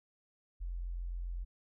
sine tone, 43.63 Hz, F1, 1 cent flat, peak -36 dBFS, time 0.6-1.45 s, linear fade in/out 20 ms, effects none

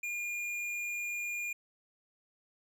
triangle tone with hard clipping, 2418 Hz, D7, 50 cents sharp, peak -36 dBFS, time 0.03-1.53 s, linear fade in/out 5 ms, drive 13 dB, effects none

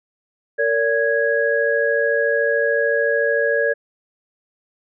sine tone cluster, 459.4 / 573 / 1658 Hz, A#4 / D5 / G#6, -25 / -43 / -3 cents, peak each -20 dBFS, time 0.58-3.74 s, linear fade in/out 20 ms, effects none

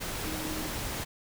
sine tone in noise, 312.4 Hz, D#4, 7 cents sharp, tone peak -37 dBFS, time 0.24-0.68 s, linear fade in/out 20 ms, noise pink, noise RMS -35 dBFS, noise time 0-1.05 s, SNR -5 dB, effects none

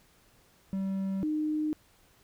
triangle / sine tone pair in turn, 192.9 / 306.2 Hz, G3 / D#4, -28 / -28 cents, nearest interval minor sixth, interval 800 cents, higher second, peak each -27 dBFS, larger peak neither, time 0.73-1.23 / 1.23-1.73 s, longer neither, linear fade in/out 0 ms, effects pink hiss -63 dBFS RMS until 2.23 s

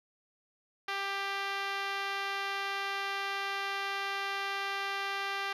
5% pulse tone with band-pass filter, 394.9 Hz, G4, 13 cents sharp, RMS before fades -35 dBFS, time 0.88-5.53 s, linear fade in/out 5 ms, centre 1200 Hz, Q 0.67, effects none

